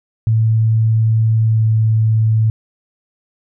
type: tone with pitch glide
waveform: sine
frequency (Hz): 111.4 to 110.44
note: A2 to A2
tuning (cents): +22 to +7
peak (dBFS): -10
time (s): 0.27-2.5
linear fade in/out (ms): 0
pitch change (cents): -15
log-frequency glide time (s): 1.46-1.63
effects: none